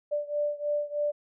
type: beating tone pair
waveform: sine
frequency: 587.3 / 590.5 Hz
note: D5 / D5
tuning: 0 / +9 cents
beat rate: 3.2 Hz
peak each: -29 / -31 dBFS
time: 0.11-1.12 s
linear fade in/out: 20 ms
effects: none